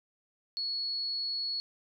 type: tone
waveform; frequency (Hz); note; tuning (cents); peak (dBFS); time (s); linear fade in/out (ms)
sine; 4370; C#8; -26; -31; 0.57-1.6; 0
effects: none